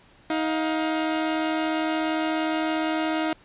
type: tone pair together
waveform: sawtooth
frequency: 315.2 / 707.6 Hz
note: D#4 / F5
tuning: +23 / +23 cents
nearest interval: octave + major second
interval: 1400 cents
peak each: -20 / -26 dBFS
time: 0.3-3.33 s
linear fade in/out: 2 ms
effects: pink hiss -55 dBFS RMS until 3.44 s + resampled to 8000 Hz